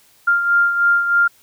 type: beating tone pair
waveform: sine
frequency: 1396.9 / 1400.1 Hz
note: F6 / F6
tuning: 0 / +4 cents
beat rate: 3.2 Hz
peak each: -13 / -21 dBFS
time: 0.27-1.28 s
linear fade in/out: 10 ms
effects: white hiss -53 dBFS RMS until 1.42 s